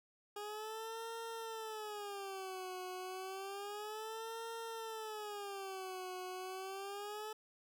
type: tone with vibrato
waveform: 20% pulse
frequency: 410 Hz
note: G#4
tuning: 22 cents flat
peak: -38 dBFS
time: 0.36-7.33 s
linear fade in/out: 5 ms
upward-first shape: sine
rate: 0.3 Hz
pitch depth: 190 cents each way
effects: none